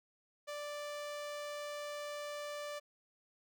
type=tone with notch filter; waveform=sawtooth; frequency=587.3 Hz; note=D5; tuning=in tune; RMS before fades=-43 dBFS; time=0.47-2.8 s; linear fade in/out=20 ms; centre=12000 Hz; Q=1.4; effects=none